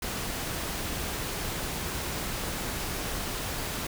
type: noise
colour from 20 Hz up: pink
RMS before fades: -33 dBFS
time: 0.02-3.87 s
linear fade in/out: 5 ms
effects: none